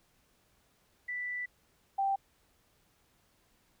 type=tone pair in turn; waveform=sine; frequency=1975.5 / 784 Hz; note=B6 / G5; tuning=0 / 0 cents; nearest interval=octave + major third; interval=1600 cents; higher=first; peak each=-34 / -27 dBFS; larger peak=second; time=1.08-1.46 / 1.98-2.16 s; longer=first; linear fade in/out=10 ms; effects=pink hiss -70 dBFS RMS until 3.8 s